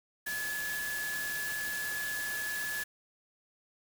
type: tone in noise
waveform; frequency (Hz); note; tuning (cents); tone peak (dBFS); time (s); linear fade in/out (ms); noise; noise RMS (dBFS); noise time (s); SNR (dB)
sine; 1708; G#6; +48; -34; 0.26-2.84; 10; white; -40; 0.26-2.84; +3
effects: none